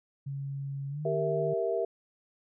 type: tone with pitch glide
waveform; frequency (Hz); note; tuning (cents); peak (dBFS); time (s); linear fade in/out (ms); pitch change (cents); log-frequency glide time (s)
sine; 138.59 to 152.01; C#3 to D#3; 0 to -40; -33; 0.26-1.54; 10; +160; 0.89-1.02
type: chord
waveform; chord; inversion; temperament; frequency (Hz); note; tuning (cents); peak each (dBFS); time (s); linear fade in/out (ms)
sine; E diminished; first; equal; 392 / 466.2 / 659.3; G4 / Bb4 / E5; 0 / 0 / 0; -32 / -31 / -31; 1.05-1.85; 5
effects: none